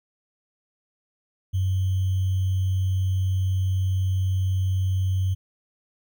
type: tone with sample-and-hold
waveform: sine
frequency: 94 Hz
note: F#2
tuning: 28 cents sharp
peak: -20 dBFS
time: 1.53-5.35 s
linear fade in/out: 20 ms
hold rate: 3150 Hz
effects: none